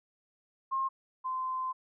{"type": "tone pair in turn", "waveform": "sine", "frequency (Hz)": [1068, 1034.6], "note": ["C6", "C6"], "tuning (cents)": [35, -20], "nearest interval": "minor second", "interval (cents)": 55, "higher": "first", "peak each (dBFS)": [-28, -31], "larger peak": "first", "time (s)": [[0.71, 0.89], [1.24, 1.73]], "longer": "second", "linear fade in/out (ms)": 20, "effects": []}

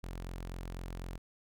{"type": "tone", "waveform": "sawtooth", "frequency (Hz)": 44, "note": "F1", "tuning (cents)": 14, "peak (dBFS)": -36, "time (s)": [0.03, 1.18], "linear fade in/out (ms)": 10, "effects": []}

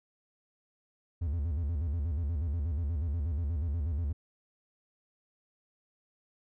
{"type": "tone with vibrato", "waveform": "triangle", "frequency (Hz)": 77.9, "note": "D#2", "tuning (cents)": 3, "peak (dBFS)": -27, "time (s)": [1.21, 4.13], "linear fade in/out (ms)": 10, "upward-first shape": "square", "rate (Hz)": 8.3, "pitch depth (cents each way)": 160, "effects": []}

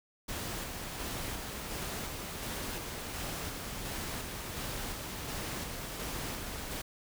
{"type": "noise with tremolo", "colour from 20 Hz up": "pink", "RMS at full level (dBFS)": -38, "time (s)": [0.28, 6.82], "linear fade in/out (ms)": 10, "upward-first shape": "square", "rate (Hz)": 1.4, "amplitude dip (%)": 25, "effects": []}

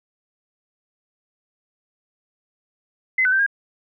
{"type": "tone with pitch steps", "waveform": "sine", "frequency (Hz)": [2045, 1506, 1559, 1621], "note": ["C7", "F#6", "G6", "G#6"], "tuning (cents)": [-40, 30, -10, -42], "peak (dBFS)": -15, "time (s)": [3.18, 3.464], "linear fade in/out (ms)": 5, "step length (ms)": 71, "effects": []}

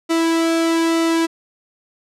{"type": "tone with flanger", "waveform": "sawtooth", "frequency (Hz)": 329.6, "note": "E4", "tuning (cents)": 0, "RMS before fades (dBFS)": -17, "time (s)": [0.09, 1.27], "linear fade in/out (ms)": 20, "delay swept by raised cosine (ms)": [1.2, 2.01], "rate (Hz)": 1.1, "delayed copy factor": -0.55, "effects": ["low-pass 10000 Hz 12 dB/octave"]}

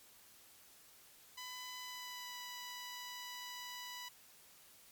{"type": "tone with pitch glide", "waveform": "10% pulse", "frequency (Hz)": [1001, 986.1], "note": ["B5", "B5"], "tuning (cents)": [23, -3], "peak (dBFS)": -37, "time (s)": [1.37, 4.09], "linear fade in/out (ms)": 10, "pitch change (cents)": -26, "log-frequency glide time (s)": [1.81, 2.34], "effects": ["white hiss -62 dBFS RMS until 4.91 s", "MP3 96 kbps"]}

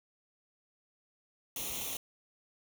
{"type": "noise with comb filter", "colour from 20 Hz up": "white", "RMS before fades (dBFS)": -38, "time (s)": [1.56, 1.97], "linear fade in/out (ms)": 2, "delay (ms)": 0.31, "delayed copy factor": 0.75, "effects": []}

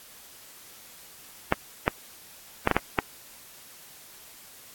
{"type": "clicks", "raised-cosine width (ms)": 0.5, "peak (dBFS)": -4, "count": 6, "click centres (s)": [1.524, 1.879, 2.674, 2.713, 2.766, 2.988], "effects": ["white hiss -49 dBFS RMS until 4.74 s", "AAC 64 kbps"]}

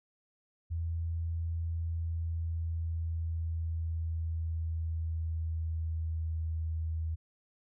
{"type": "tone with pitch glide", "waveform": "sine", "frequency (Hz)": [83, 80.54], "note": ["E2", "E2"], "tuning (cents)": [12, -40], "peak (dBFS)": -31, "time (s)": [0.7, 7.16], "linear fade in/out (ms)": 20, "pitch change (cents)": -52, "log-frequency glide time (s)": [1.62, 6.46], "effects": []}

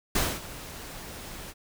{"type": "noise with ADSR envelope", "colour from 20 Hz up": "pink", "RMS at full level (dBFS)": -24, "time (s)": [0.15, 1.54], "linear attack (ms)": 5, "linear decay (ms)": 240, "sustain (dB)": -17, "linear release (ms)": 43, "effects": []}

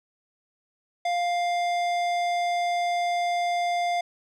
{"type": "tone with tanh clipping", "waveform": "sine", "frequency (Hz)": 700, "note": "F5", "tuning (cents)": 4, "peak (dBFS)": -25, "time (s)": [1.05, 4.01], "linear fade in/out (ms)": 5, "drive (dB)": 16, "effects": []}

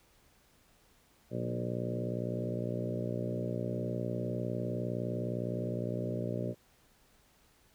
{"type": "harmonic tone with a mistuned harmonic", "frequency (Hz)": 59.7, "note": "A#1", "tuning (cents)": 42, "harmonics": [2, 3, 4, 5, 6, 7, 8, 9, 10], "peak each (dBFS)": [-37, -40, -41, -45, -42, -43, -46, -43, -42], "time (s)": [1.3, 6.55], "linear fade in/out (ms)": 50, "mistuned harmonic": 3, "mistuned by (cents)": 21, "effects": ["pink hiss -66 dBFS RMS until 7.74 s"]}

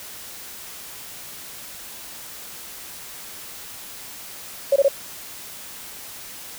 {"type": "tone bursts", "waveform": "sine", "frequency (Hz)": 554.4, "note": "C#5", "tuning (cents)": 0, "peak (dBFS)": -12, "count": 3, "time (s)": [4.72, 4.884], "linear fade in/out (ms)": 5, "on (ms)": 40, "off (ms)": 22, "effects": ["white hiss -38 dBFS RMS until 6.58 s"]}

